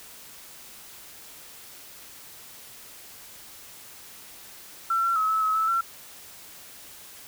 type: tone with pitch steps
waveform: sine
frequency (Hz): 1347 / 1359 / 1283 / 1302 / 1283 / 1309 / 1354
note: E6 / F6 / E6 / E6 / E6 / E6 / E6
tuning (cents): +37 / -48 / -47 / -22 / -47 / -13 / +46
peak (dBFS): -21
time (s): 4.9-5.81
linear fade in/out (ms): 5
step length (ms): 130
effects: white hiss -46 dBFS RMS until 7.27 s